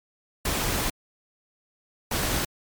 pink noise bursts at uneven times, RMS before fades -26 dBFS, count 2, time 0.45-0.9 / 2.11-2.45 s, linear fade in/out 5 ms, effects MP3 96 kbps

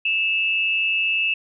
sine tone pair together, 2635 / 2827 Hz, E7 / F7, -1 / +20 cents, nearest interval minor second, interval 121 cents, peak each -19 / -26 dBFS, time 0.05-1.34 s, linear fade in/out 5 ms, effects none

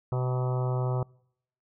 harmonic tone with a mistuned harmonic, 126.9 Hz, B2, 47 cents sharp, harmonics 1 / 3 / 4 / 5 / 6 / 7 / 8 / 9 / 10, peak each -26 / -36 / -38 / -40 / -42 / -43 / -44 / -45 / -46 dBFS, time 0.12-1.03 s, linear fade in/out 2 ms, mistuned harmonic 8, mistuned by -47 cents, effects noise-tail reverb RT60 0.7 s tail -26 dB re dry

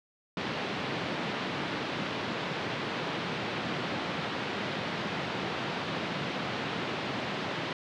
pink band-pass noise, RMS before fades -34 dBFS, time 0.37-7.73 s, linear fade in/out 2 ms, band 130 to 3900 Hz, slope 24 dB/octave, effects none

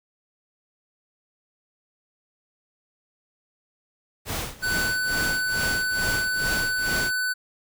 pink noise with tremolo, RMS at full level -28 dBFS, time 4.25-7.12 s, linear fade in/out 50 ms, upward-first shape sine, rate 2.3 Hz, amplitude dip 90%
square tone, 1500 Hz, F#6, 23 cents sharp, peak -24 dBFS, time 4.62-7.34 s, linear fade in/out 20 ms
effects none

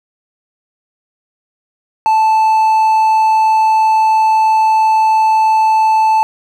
triangle tone, 877 Hz, A5, 6 cents flat, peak -6 dBFS, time 2.06-6.23 s, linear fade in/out 0 ms, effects none

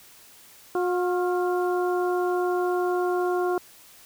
harmonic tone with a mistuned harmonic, 359.3 Hz, F4, 49 cents sharp, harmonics 1 / 2 / 3 / 4, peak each -23 / -29 / -33 / -35 dBFS, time 0.75-3.58 s, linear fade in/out 2 ms, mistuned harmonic 4, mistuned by -51 cents, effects white hiss -51 dBFS RMS until 4.05 s

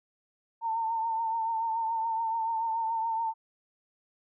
sine tone with vibrato, 904 Hz, A5, 47 cents sharp, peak -27 dBFS, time 0.61-3.34 s, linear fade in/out 50 ms, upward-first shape triangle, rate 7 Hz, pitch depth 47 cents each way, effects none

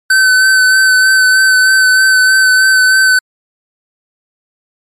square tone with vibrato, 1526 Hz, G6, 47 cents flat, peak -6 dBFS, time 0.1-3.19 s, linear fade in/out 5 ms, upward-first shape sine, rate 3.2 Hz, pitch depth 18 cents each way, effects low-pass 12000 Hz 12 dB/octave + MP3 64 kbps

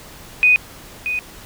sine tone with echo, 2489 Hz, D#7, in tune, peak -9 dBFS, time 0.43-0.56 s, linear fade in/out 0 ms, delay 630 ms, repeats 1, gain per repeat -10 dB, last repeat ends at 1.19 s, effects pink hiss -40 dBFS RMS until 1.45 s

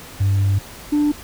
sine tone pair in turn, 98.6 / 295.5 Hz, G2 / D4, +11 / +11 cents, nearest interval octave + perfect fifth, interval 1900 cents, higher second, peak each -12 dBFS, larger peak neither, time 0.2-0.59 / 0.92-1.12 s, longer first, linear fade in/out 10 ms, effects tanh soft clip ceiling -12 dBFS + pink hiss -38 dBFS RMS until 1.23 s

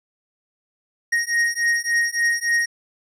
square beating tone pair, 1869 / 1872.5 Hz, A#6 / A#6, +4 / +7 cents, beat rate 3.5 Hz, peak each -22 dBFS, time 1.12-2.66 s, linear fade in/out 10 ms, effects low-pass 9000 Hz 12 dB/octave

